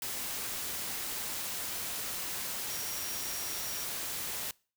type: tone in noise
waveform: sine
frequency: 5640 Hz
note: F8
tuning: 16 cents sharp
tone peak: -43 dBFS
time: 2.7-3.84 s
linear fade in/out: 2 ms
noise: white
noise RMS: -37 dBFS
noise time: 0.02-4.51 s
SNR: -9 dB
effects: noise-tail reverb RT60 0.4 s tail -25 dB re dry